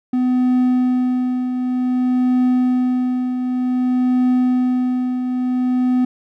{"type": "tone with tremolo", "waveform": "triangle", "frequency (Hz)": 251.7, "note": "B3", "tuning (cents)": 33, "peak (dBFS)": -10, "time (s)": [0.13, 6.05], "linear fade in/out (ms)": 5, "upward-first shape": "triangle", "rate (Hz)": 0.54, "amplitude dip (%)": 55, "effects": []}